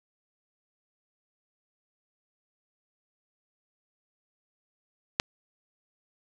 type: click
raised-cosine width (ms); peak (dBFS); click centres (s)
0.2; -5; 5.199
effects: none